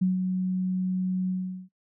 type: tone with ADSR envelope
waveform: sine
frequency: 185 Hz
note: F#3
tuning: in tune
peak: -19 dBFS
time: 0.01-1.69 s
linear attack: 12 ms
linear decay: 150 ms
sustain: -5 dB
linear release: 400 ms
effects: noise-tail reverb RT60 0.1 s tail -25 dB re dry